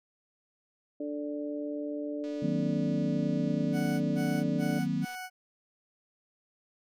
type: harmonic tone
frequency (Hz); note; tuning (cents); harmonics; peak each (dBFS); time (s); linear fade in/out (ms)
146.83; D3; 0; 2 / 3 / 4; -34 / -41 / -38; 1-4.79; 5
type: click train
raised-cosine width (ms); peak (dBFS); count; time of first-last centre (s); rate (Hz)
0.2; -37; 711; 2.24-5.15; 244
type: chord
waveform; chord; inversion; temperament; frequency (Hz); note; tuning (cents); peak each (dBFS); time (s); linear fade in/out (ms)
sine; C half-diminished seventh; first; equal; 155.56 / 185 / 233.1 / 261.6; Eb3 / Gb3 / Bb3 / C4; 0 / 0 / 0 / 0; -33; 2.42-5.05; 5
type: tone bursts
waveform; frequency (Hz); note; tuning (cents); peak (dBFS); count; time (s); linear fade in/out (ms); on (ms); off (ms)
20% pulse; 740; F#5; 0; -33; 4; 3.72-5.3; 50; 290; 140
effects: none